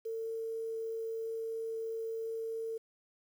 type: tone with quantisation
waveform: sine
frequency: 450.5 Hz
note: A4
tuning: 41 cents sharp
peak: -35 dBFS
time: 0.05-2.78 s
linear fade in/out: 10 ms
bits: 10
effects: none